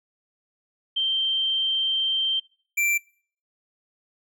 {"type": "tone pair in turn", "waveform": ["sine", "square"], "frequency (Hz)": [3138, 2351], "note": ["G7", "D7"], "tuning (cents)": [1, 1], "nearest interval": "perfect fourth", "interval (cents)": 500, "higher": "first", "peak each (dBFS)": -21, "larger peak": "neither", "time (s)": [[0.96, 2.4], [2.77, 2.98]], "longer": "first", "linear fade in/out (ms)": 10, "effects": ["noise-tail reverb RT60 0.5 s tail -24 dB re dry"]}